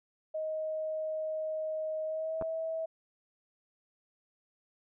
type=tone with pitch glide; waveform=sine; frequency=627 to 647.2 Hz; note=D#5 to E5; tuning=+13 to -32 cents; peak=-32 dBFS; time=0.34-2.86 s; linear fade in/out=10 ms; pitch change=+55 cents; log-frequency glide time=2.05-2.44 s
type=clicks; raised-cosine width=1 ms; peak=-25 / -25 dBFS; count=2; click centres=2.413 / 2.423 s
effects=none